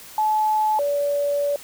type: tone pair in turn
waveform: sine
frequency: 860 / 574 Hz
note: A5 / D5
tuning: -40 / -40 cents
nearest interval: perfect fifth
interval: 700 cents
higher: first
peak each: -17 / -19 dBFS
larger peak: first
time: 0.18-0.79 / 0.79-1.56 s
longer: second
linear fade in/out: 2 ms
effects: white hiss -42 dBFS RMS until 1.63 s